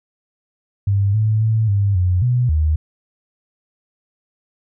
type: tone with pitch steps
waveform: sine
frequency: 99.8 / 108.5 / 110.7 / 100.3 / 90.4 / 123.5 / 77.4 Hz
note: G2 / A2 / A2 / G2 / F#2 / B2 / D#2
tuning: +32 / -24 / +11 / +40 / -40 / 0 / -9 cents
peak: -13 dBFS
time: 0.87-2.76 s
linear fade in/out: 5 ms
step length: 270 ms
effects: none